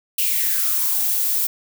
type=noise with high-pass filter sweep; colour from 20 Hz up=violet; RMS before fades=-20 dBFS; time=0.18-1.47 s; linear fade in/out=5 ms; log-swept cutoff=2800 to 370 Hz; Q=5.8; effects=none